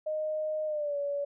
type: tone with pitch glide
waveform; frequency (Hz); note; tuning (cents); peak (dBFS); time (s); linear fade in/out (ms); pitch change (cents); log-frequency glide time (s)
sine; 618 to 570; D#5 to C#5; -12 to +48; -29; 0.06-1.25; 10; -140; 0.66-0.97
effects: none